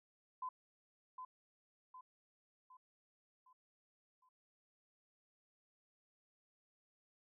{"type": "tone with echo", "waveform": "sine", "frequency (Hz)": 1017, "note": "C6", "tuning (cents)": -50, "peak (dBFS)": -40, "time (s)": [0.42, 0.49], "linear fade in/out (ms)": 5, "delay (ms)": 760, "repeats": 5, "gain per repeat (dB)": -6, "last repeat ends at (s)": 4.29, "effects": []}